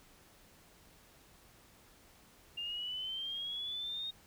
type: exponential sweep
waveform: sine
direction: up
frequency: 2794 to 3729 Hz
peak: -37 dBFS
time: 2.57-4.11 s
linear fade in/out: 10 ms
effects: pink hiss -62 dBFS RMS until 4.26 s